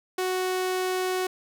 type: tone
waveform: sawtooth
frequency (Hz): 370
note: F#4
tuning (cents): 0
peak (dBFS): -21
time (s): 0.18-1.27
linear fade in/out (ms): 5
effects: none